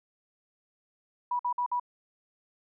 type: tone bursts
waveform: sine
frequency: 977 Hz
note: B5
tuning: 19 cents flat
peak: -26 dBFS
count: 4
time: 1.31-1.798 s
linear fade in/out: 5 ms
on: 83 ms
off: 52 ms
effects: none